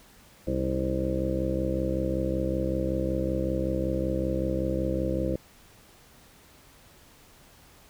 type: harmonic tone with a mistuned harmonic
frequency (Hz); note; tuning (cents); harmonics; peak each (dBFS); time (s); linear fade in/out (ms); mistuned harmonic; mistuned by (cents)
65.3; C2; -3; 1 / 2 / 3 / 4 / 5 / 6 / 7 / 8 / 9; -32 / -34 / -33 / -40 / -31 / -39 / -39 / -31 / -39; 0.47-5.36; 5; 4; +77
effects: pink hiss -55 dBFS RMS until 7.89 s